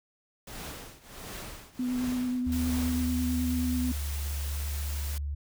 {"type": "noise with tremolo", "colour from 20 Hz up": "pink", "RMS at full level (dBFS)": -39, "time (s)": [0.47, 3.1], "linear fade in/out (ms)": 5, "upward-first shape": "triangle", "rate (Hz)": 1.4, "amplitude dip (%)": 90}
{"type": "tone with vibrato", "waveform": "sine", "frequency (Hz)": 250, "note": "B3", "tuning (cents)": 21, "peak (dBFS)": -27, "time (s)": [1.79, 3.92], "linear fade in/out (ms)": 5, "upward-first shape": "sine", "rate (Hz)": 9.3, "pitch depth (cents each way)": 16}
{"type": "tone with pitch glide", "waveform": "sine", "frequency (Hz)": [77, 71.84], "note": ["D#2", "D2"], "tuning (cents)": [-17, -38], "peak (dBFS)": -30, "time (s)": [2.46, 5.35], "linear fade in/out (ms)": 10, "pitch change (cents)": -121, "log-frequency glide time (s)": [3.6, 4]}
{"type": "noise", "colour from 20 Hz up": "white", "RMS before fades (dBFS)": -41, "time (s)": [2.52, 5.18], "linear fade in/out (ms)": 2}
{"effects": []}